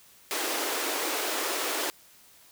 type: high-pass noise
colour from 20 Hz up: pink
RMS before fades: -30 dBFS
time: 0.31-1.9 s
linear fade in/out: 0 ms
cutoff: 300 Hz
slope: 48 dB/octave
effects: white hiss -56 dBFS RMS until 2.51 s